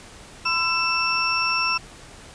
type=tone cluster; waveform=sine; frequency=1014 / 1340 / 2649 / 5470 Hz; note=B5 / E6 / E7 / F8; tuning=+45 / +28 / +8 / -37 cents; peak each=-28 / -26 / -23 / -26 dBFS; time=0.45-1.78 s; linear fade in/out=10 ms; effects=pink hiss -44 dBFS RMS until 2.34 s + resampled to 22050 Hz